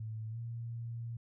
sine tone with pitch glide, 110 to 116.54 Hz, A2 to A#2, 0 to 0 cents, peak -38 dBFS, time 0-1.17 s, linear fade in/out 5 ms, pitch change +100 cents, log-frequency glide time 0.3-0.38 s, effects none

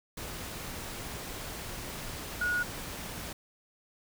sine tone in noise, 1449 Hz, F#6, 37 cents flat, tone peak -27 dBFS, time 2.41-2.63 s, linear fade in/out 5 ms, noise pink, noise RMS -40 dBFS, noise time 0.17-3.33 s, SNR +10 dB, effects none

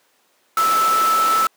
sine tone in noise, 1315 Hz, E6, 5 cents flat, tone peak -14 dBFS, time 0.57-1.47 s, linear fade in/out 2 ms, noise pink, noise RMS -24 dBFS, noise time 0.57-1.47 s, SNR +7 dB, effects pink hiss -60 dBFS RMS until 1.56 s + high-pass 400 Hz 12 dB/octave

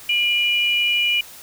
sine tone pair together, 2406 / 2928 Hz, D7 / F#7, +41 / -19 cents, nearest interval minor third, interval 340 cents, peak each -19 dBFS, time 0.09-1.21 s, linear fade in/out 5 ms, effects white hiss -41 dBFS RMS until 1.42 s

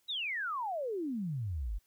sine exponential sweep, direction down, 3951 to 43.65 Hz, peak -33 dBFS, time 0.08-1.79 s, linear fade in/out 20 ms, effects white hiss -73 dBFS RMS until 1.86 s

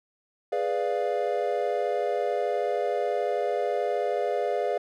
triangle chord, G# diminished seventh, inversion none, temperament equal, 415.3 / 493.9 / 587.3 / 698.5 Hz, G#4 / B4 / D5 / F5, 0 / 0 / 0 / 0 cents, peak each -28 dBFS, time 0.52-4.78 s, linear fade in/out 5 ms, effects none

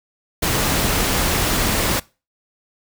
pink noise, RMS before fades -19 dBFS, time 0.42-2 s, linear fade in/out 10 ms, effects noise-tail reverb RT60 0.3 s tail -22 dB re dry

